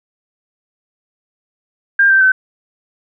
sine tone with pitch steps, 1600 / 1563.5 / 1527.7 Hz, G6 / G6 / G6, +35 / -5 / -45 cents, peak -7 dBFS, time 1.99-2.32 s, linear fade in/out 5 ms, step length 110 ms, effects none

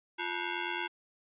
10% pulse ring-modulated tone, 611 Hz, D#5, 32 cents flat, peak -21 dBFS, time 0.18-0.88 s, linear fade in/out 20 ms, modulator 261 Hz, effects resampled to 8000 Hz

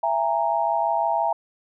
sine tone cluster, 670 / 823 / 929 Hz, E5 / G#5 / A#5, +28 / -16 / -6 cents, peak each -24 dBFS, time 0.03-1.33 s, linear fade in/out 5 ms, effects none

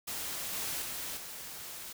white noise with level steps, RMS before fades -38 / -36 / -39 / -44 dBFS, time 0.07-1.93 s, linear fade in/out 10 ms, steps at 0.53 / 0.82 / 1.17 s, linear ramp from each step 2 ms, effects none

